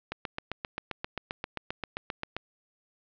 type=click train; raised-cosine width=0.3 ms; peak=-16 dBFS; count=18; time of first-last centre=0.12-2.366 s; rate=7.57 Hz; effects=low-pass 4000 Hz 12 dB/octave